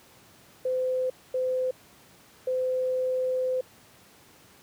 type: tone bursts at uneven times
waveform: sine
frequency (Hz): 512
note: C5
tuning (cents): -38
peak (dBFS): -24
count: 3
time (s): 0.65-1.1 / 1.34-1.71 / 2.47-3.61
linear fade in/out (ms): 5
effects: pink hiss -55 dBFS RMS until 4.62 s + high-pass 100 Hz 12 dB/octave